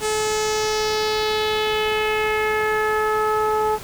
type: tone with low-pass filter sweep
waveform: sawtooth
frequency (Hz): 430.1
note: A4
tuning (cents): -39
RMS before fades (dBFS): -21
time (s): 0-3.79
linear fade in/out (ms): 50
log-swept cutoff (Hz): 8700 to 1000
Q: 2.7
effects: pink hiss -37 dBFS RMS until 3.83 s